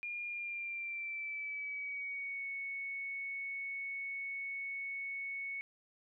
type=tone with pitch glide; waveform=sine; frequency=2415 to 2215 Hz; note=D7 to C#7; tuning=+48 to -2 cents; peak=-38 dBFS; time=0.03-5.61 s; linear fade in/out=0 ms; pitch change=-150 cents; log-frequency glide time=0.28-2.46 s; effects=none